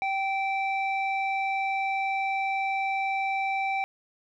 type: tone with low-pass filter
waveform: square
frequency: 778 Hz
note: G5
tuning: 13 cents flat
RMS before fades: -28 dBFS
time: 0.02-3.84 s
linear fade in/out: 0 ms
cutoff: 2200 Hz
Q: 2.6
effects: none